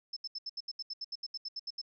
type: tone bursts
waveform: sine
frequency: 5260 Hz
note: E8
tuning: 5 cents flat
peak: -36 dBFS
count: 16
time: 0.13-1.815 s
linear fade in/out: 5 ms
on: 35 ms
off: 75 ms
effects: none